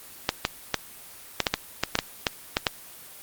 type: clicks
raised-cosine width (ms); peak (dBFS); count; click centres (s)
0.2; -3; 12; 0.291 / 0.451 / 0.743 / 1.403 / 1.468 / 1.54 / 1.836 / 1.954 / 1.989 / 2.268 / 2.569 / 2.668
effects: white hiss -45 dBFS RMS until 3.22 s + Opus 24 kbps